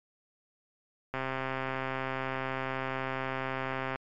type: click train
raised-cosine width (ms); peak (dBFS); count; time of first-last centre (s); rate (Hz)
0.5; -18; 373; 1.14-3.958; 132
effects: MP3 64 kbps